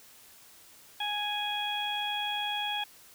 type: harmonic tone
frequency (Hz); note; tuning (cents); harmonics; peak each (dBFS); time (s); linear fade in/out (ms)
830.6; G#5; 0; 1 / 2 / 3 / 4; -34 / -40 / -38 / -33; 1-2.84; 5
effects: white hiss -55 dBFS RMS until 3.14 s